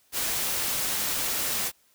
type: noise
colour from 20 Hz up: white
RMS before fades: -28 dBFS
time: 0.12-1.72 s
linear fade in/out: 50 ms
effects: white hiss -64 dBFS RMS until 1.94 s

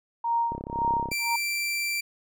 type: tone with tremolo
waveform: sine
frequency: 932.3 Hz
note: A#5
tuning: in tune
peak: -21 dBFS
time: 0.24-1.36 s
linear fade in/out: 5 ms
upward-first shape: sine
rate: 1.9 Hz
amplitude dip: 100%
type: click train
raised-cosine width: 2 ms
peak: -21 dBFS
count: 21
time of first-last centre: 0.52-1.117 s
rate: 33.5 Hz
type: tone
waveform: sawtooth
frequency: 2349 Hz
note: D7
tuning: in tune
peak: -23 dBFS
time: 1.11-2.01 s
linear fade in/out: 10 ms
effects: none

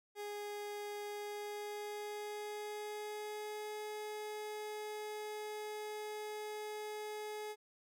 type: tone with pitch glide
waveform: 30% pulse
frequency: 413.2 to 423.8 Hz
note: G#4 to G#4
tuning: -9 to +35 cents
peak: -39 dBFS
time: 0.15-7.56 s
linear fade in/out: 50 ms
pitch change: +44 cents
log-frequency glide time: 1.04-3.81 s
effects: none

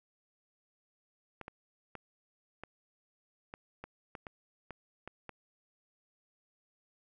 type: clicks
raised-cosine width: 0.5 ms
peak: -28 dBFS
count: 11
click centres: 1.413 / 1.481 / 1.953 / 2.636 / 3.539 / 3.84 / 4.152 / 4.268 / 4.707 / 5.076 / 5.293 s
effects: none

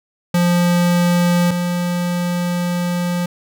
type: tone pair in turn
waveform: square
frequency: 175.1 / 175.9 Hz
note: F3 / F3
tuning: +5 / +13 cents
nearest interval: unison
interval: 8 cents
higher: second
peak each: -13 / -18 dBFS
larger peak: first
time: 0.34-1.51 / 1.51-3.26 s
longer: second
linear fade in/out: 5 ms
effects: none

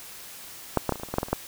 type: clicks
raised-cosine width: 1 ms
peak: -6 / -9 / -11 / -24 / -26 / -18 / -28 / -14 / -8 / -13 / -24 / -8 dBFS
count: 12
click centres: 0.773 / 0.893 / 0.923 / 0.957 / 0.998 / 1.034 / 1.087 / 1.14 / 1.184 / 1.231 / 1.285 / 1.33 s
effects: white hiss -43 dBFS RMS until 1.47 s

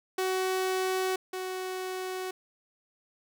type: tone pair in turn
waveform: sawtooth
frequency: 374.8 / 372.2 Hz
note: F#4 / F#4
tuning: +22 / +10 cents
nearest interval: unison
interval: 12 cents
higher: first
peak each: -23 / -29 dBFS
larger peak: first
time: 0.18-1.16 / 1.33-2.31 s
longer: neither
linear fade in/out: 5 ms
effects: none

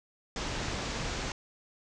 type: low-pass noise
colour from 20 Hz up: pink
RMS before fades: -35 dBFS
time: 0.36-1.32 s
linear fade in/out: 2 ms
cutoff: 7200 Hz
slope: 48 dB/octave
effects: none

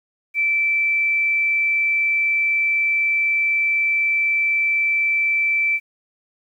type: tone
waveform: sine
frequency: 2328 Hz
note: D7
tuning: 16 cents flat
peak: -16 dBFS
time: 0.34-5.8 s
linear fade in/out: 50 ms
effects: 9-bit

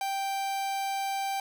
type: tone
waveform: 45% pulse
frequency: 784 Hz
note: G5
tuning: in tune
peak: -29 dBFS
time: 0.01-1.4 s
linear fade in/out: 2 ms
effects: none

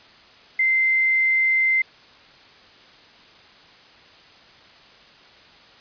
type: tone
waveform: sine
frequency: 2079 Hz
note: C7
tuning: 12 cents flat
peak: -16 dBFS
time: 0.59-1.82 s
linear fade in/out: 5 ms
effects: white hiss -49 dBFS RMS until 5.8 s + resampled to 11025 Hz

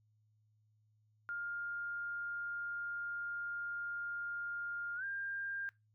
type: tone with pitch glide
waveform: sine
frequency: 1408 to 1598.8 Hz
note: F6 to G6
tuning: +14 to +34 cents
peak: -38 dBFS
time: 1.29-5.69 s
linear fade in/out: 0 ms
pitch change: +220 cents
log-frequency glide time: 4.96-5.04 s
effects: noise-tail reverb RT60 0.2 s tail -19 dB re dry + added 107 Hz sine -70 dBFS peak until 5.94 s

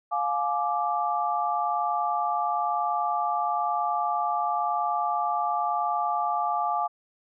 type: chord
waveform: sine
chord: D diminished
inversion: first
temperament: just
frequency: 704.8 / 845.8 / 1174.7 Hz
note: F5 / Ab5 / D6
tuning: +16 / +31 / 0 cents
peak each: -28 dBFS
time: 0.11-6.88 s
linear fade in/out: 20 ms
effects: none

